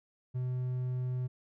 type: tone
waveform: triangle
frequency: 126.4 Hz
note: B2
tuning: 41 cents sharp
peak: -29 dBFS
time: 0.34-1.28 s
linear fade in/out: 20 ms
effects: none